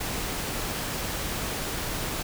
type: noise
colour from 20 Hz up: pink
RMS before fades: -31 dBFS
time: 0-2.23 s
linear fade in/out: 10 ms
effects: none